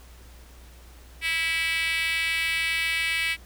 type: tone with high-pass filter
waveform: 5% pulse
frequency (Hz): 327.3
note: E4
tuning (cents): -12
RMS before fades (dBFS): -26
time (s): 1.21-3.37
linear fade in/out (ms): 50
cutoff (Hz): 2200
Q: 4.4
effects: added 60 Hz sine -46 dBFS peak until 3.45 s + pink hiss -53 dBFS RMS until 3.45 s